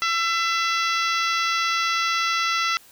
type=harmonic tone; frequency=671 Hz; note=E5; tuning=31 cents sharp; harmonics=2 / 3 / 4 / 5 / 6 / 7 / 8 / 9; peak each=-23 / -27 / -29 / -31 / -33 / -34 / -35 / -36 dBFS; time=0.02-2.77 s; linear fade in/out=0 ms; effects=white hiss -51 dBFS RMS until 2.91 s